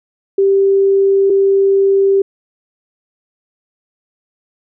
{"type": "tone pair in turn", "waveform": "sine", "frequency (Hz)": [392, 392], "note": ["G4", "G4"], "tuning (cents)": [0, 0], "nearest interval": "unison", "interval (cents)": 0, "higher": "neither", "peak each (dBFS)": [-8, -8], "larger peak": "neither", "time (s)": [[0.38, 1.3], [1.3, 2.22]], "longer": "neither", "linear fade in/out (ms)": 5, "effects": []}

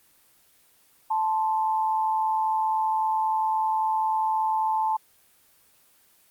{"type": "tone pair together", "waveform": "sine", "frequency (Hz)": [876.3, 1046.5], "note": ["A5", "C6"], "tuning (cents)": [-7, 0], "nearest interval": "minor third", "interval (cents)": 307, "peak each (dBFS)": [-22, -31], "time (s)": [1.1, 4.97], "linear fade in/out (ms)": 10, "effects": ["white hiss -60 dBFS RMS until 6.3 s", "Opus 24 kbps"]}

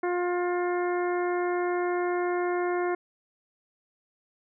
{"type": "harmonic tone", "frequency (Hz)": 354.6, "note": "F4", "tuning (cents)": 26, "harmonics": [1, 2, 3, 4, 5, 6], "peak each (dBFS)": [-26, -32, -36, -38, -40, -42], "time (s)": [0.03, 2.95], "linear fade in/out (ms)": 5, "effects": []}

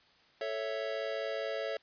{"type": "chord", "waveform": "square", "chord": "A major", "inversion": "none", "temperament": "equal", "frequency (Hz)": [440, 554.4, 659.3], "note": ["A4", "C#5", "E5"], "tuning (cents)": [0, 0, 0], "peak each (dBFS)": [-40, -38, -39], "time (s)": [0.41, 1.77], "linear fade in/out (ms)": 2, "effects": ["white hiss -64 dBFS RMS until 1.82 s", "resampled to 11025 Hz"]}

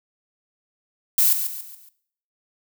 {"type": "noise with echo", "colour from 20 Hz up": "violet", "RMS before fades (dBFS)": -17, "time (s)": [1.18, 1.33], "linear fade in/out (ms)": 2, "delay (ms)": 140, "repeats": 4, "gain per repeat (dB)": -8, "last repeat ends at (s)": 1.89, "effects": ["noise-tail reverb RT60 0.6 s tail -17 dB re dry"]}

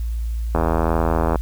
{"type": "click train", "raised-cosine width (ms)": 1, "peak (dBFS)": -5, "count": 67, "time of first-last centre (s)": [0.55, 1.358], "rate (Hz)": 81.7, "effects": ["added 57 Hz sine -21 dBFS peak until 1.41 s", "white hiss -50 dBFS RMS until 1.41 s"]}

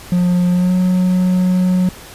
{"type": "tone with pitch glide", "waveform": "triangle", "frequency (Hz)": [178.1, 182.9], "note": ["F3", "F#3"], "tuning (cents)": [34, -20], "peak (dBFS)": -9, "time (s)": [0.12, 1.89], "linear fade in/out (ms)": 2, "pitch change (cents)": 46, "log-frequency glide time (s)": [0.52, 0.74], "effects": ["pink hiss -36 dBFS RMS until 2.14 s", "resampled to 32000 Hz"]}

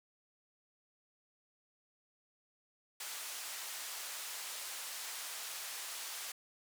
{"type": "band-pass noise", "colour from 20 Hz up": "white", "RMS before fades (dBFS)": -44, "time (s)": [3, 6.32], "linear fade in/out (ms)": 5, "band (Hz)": [730, 11000], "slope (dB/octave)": 12, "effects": []}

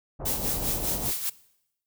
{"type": "low-pass noise", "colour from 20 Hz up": "pink", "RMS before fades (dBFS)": -34, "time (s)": [0.19, 1.12], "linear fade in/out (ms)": 20, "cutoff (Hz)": 960, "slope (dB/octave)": 24}
{"type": "noise with tremolo", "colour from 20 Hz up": "blue", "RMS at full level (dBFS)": -27, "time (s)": [0.25, 1.3], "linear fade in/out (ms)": 10, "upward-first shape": "sine", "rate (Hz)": 5, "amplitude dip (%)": 60}
{"effects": ["noise-tail reverb RT60 0.8 s tail -20 dB re dry"]}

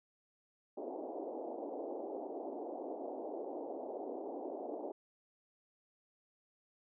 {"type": "band-pass noise", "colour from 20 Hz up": "pink", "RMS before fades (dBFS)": -43, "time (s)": [0.77, 4.92], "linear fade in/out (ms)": 5, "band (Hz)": [280, 790], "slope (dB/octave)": 48, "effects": []}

